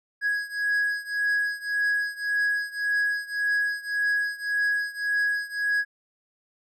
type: beating tone pair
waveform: triangle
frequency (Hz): 1661.2 / 1663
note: G#6 / G#6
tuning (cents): 0 / +2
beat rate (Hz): 1.8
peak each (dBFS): -24 / -26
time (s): 0.21-5.85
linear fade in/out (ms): 50
effects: none